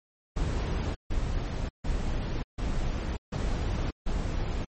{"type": "noise bursts", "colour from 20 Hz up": "brown", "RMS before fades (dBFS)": -29, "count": 6, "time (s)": [0.36, 4.65], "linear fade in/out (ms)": 10, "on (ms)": 590, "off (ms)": 150, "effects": ["MP3 32 kbps"]}